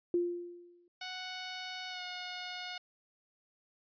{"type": "tone with exponential decay", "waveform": "sine", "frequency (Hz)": 349.2, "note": "F4", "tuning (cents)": 0, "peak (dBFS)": -25, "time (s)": [0.14, 0.88], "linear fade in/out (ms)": 2, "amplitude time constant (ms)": 160}
{"type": "tone with pitch glide", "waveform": "5% pulse", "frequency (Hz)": [740, 723.9], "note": ["F#5", "F#5"], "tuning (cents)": [0, -38], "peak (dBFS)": -26, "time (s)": [1.01, 2.78], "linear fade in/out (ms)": 5, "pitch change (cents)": -38, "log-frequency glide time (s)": [1.89, 2.02]}
{"effects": ["resampled to 11025 Hz"]}